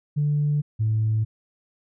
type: tone pair in turn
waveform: sine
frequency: 147.2 / 109.39 Hz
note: D3 / A2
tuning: +4 / -10 cents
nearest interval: perfect fourth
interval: 514 cents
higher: first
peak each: -18 dBFS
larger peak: neither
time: 0.16-0.62 / 0.79-1.25 s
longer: neither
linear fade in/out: 20 ms
effects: tanh soft clip ceiling -15 dBFS